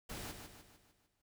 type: noise with echo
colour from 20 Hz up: pink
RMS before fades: -45 dBFS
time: 0.09-0.32 s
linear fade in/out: 10 ms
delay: 150 ms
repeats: 6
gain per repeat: -6 dB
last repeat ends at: 1.22 s
effects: none